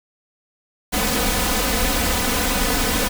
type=noise with comb filter; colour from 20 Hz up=pink; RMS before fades=-20 dBFS; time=0.92-3.09 s; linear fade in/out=20 ms; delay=4 ms; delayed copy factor=+0.85; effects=none